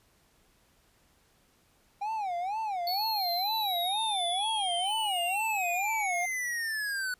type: tone with vibrato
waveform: triangle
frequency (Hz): 785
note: G5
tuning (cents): +2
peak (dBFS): -28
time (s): 2.01-6.26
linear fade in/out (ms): 10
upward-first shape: sine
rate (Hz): 2.1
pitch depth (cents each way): 220
type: linear sweep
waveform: square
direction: down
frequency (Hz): 4452 to 1475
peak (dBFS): -31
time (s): 2.87-7.14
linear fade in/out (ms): 2
effects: pink hiss -66 dBFS RMS until 7.19 s + resampled to 32000 Hz